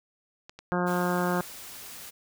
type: clicks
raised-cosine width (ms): 0.2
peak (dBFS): -26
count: 2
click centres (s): 0.495 / 0.59
type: harmonic tone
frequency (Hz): 178.1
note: F3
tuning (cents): +34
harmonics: 1 / 2 / 3 / 4 / 5 / 6 / 7 / 8 / 9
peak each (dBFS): -28 / -31 / -33 / -34 / -35 / -36 / -36 / -37 / -38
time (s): 0.72-1.41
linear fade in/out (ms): 0
type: noise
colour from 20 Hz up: white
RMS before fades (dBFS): -43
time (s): 0.86-2.11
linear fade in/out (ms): 20
effects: none